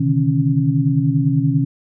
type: tone cluster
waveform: sine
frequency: 128.9 / 146.2 / 156.4 / 274.2 Hz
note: C3 / D3 / D#3 / C#4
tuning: -26 / -7 / +9 / -19 cents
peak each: -19 dBFS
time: 0-1.65 s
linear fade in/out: 10 ms
effects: none